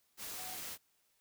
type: tone in noise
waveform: sine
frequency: 740 Hz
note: F#5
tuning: in tune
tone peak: -50 dBFS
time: 0.36-0.59 s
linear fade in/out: 50 ms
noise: white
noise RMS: -44 dBFS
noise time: 0.17-0.78 s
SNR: -9 dB
effects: white hiss -75 dBFS RMS until 1.2 s